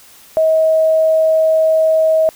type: tone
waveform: sine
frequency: 637 Hz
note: D#5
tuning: 41 cents sharp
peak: -9 dBFS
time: 0.37-2.29 s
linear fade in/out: 0 ms
effects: white hiss -43 dBFS RMS until 2.35 s